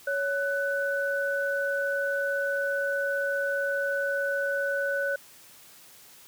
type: tone pair together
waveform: sine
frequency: 559 / 1494.2 Hz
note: C#5 / F#6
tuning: +14 / +17 cents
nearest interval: octave + perfect fourth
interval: 1703 cents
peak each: -28 dBFS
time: 0.07-5.16 s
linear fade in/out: 5 ms
effects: white hiss -52 dBFS RMS until 6.27 s + high-pass 60 Hz 12 dB/octave